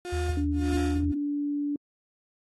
35% pulse tone with tremolo, 355.9 Hz, F4, 33 cents sharp, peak -28 dBFS, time 0.05-1.14 s, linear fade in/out 0 ms, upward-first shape sine, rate 1.7 Hz, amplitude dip 100%
sine tone with pitch glide, 78.9 to 82.16 Hz, D#2 to E2, +25 to -5 cents, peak -27 dBFS, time 0.12-1.12 s, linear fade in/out 10 ms, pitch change +70 cents, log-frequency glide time 0.91-1.01 s
sine tone, 289.6 Hz, D4, 24 cents flat, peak -26 dBFS, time 0.37-1.76 s, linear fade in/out 2 ms
effects AAC 32 kbps

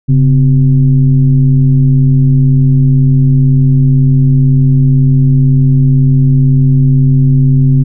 sine tone with frequency modulation, 137 Hz, C#3, 20 cents flat, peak -4 dBFS, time 0.08-7.84 s, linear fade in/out 20 ms, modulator 118 Hz, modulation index 0.62, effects none

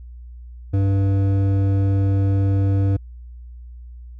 triangle tone with hard clipping, 98 Hz, G2, in tune, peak -17 dBFS, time 0.73-2.97 s, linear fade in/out 10 ms, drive 14 dB, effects added 60 Hz sine -35 dBFS peak until 4.19 s

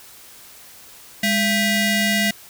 sawtooth ring-modulated tone, 884 Hz, A5, 8 cents sharp, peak -10 dBFS, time 1.23-2.31 s, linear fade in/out 5 ms, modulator 1090 Hz, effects white hiss -44 dBFS RMS until 2.49 s

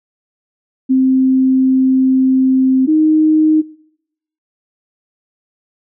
sine tone pair in turn, 261.6 / 311.1 Hz, C4 / D#4, 0 / 0 cents, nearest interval minor third, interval 300 cents, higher second, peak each -8 dBFS, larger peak neither, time 0.89-2.87 / 2.87-3.62 s, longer first, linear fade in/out 20 ms, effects noise-tail reverb RT60 0.8 s tail -23 dB re dry

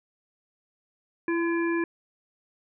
harmonic tone with a mistuned harmonic, 339.9 Hz, F4, 47 cents flat, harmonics 1 / 3 / 5 / 7, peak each -24 / -35 / -33 / -38 dBFS, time 1.28-1.84 s, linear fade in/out 2 ms, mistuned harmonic 1, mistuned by -19 cents, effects none

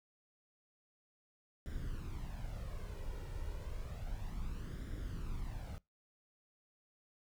brown noise with flanger, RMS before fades -42 dBFS, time 1.66-5.78 s, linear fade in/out 0 ms, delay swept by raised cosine 0.56 to 2.16 ms, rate 0.31 Hz, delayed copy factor +0.6, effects noise-tail reverb RT60 0.2 s tail -23 dB re dry

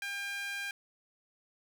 sawtooth tone with high-pass filter, 801 Hz, G5, 37 cents sharp, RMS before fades -38 dBFS, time 0.02-0.71 s, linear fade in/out 2 ms, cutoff 1900 Hz, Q 5.4, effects none

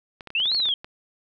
clicks, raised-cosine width 0.3 ms, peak -22 dBFS, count 11, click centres 0.208 / 0.273 / 0.304 / 0.401 / 0.456 / 0.517 / 0.548 / 0.601 / 0.656 / 0.688 / 0.845 s
sine exponential two-way sweep, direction up then down, 2585 to 4435 to 3137 Hz, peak -20 dBFS, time 0.35-0.74 s, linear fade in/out 2 ms, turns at 0.55 s
effects none

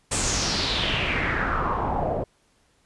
pink noise with low-pass filter sweep, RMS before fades -25 dBFS, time 0.11-2.24 s, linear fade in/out 10 ms, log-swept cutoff 8600 to 560 Hz, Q 4.1, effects pink hiss -64 dBFS RMS until 2.85 s + resampled to 24000 Hz

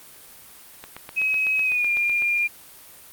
click train, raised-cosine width 0.3 ms, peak -20 dBFS, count 12, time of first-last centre 0.84-2.222 s, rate 7.96 Hz
sine tone with pitch glide, 2548 to 2405 Hz, D#7 to D7, +41 to +41 cents, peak -19 dBFS, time 1.16-2.48 s, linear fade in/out 20 ms, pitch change -100 cents, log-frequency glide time 1.63-1.88 s
effects white hiss -46 dBFS RMS until 3.12 s + Opus 32 kbps

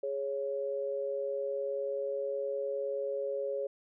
sine tone pair together, 415.3 / 554.4 Hz, G#4 / C#5, 0 / 0 cents, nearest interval perfect fourth, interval 500 cents, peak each -36 / -33 dBFS, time 0.03-3.67 s, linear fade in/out 5 ms, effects none

